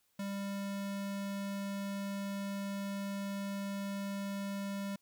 square tone, 198.5 Hz, G3, 22 cents sharp, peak -37 dBFS, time 0.19-4.96 s, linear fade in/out 5 ms, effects white hiss -75 dBFS RMS until 5.01 s

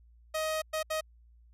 sawtooth tone bursts at uneven times, 628 Hz, D#5, 16 cents sharp, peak -26 dBFS, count 3, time 0.34-0.62 / 0.73-0.83 / 0.9-1.01 s, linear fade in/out 10 ms, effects added 58 Hz sine -56 dBFS peak until 1.53 s + resampled to 32000 Hz

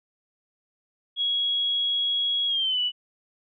sine tone with pitch glide, 3322 to 2960 Hz, G#7 to F#7, 0 to 0 cents, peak -22 dBFS, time 1.16-2.92 s, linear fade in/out 50 ms, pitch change -200 cents, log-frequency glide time 2.47-2.8 s, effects none

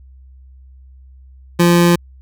25% pulse tone, 173 Hz, F3, 16 cents flat, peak -5 dBFS, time 1.59-1.96 s, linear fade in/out 10 ms, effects added 65 Hz sine -39 dBFS peak until 2.21 s

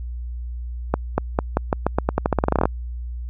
accelerating click train, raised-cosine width 1 ms, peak -3 dBFS, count 20, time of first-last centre 0.94-2.655 s, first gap 240 ms, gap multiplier 0.87, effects added 60 Hz sine -27 dBFS peak until 3.29 s

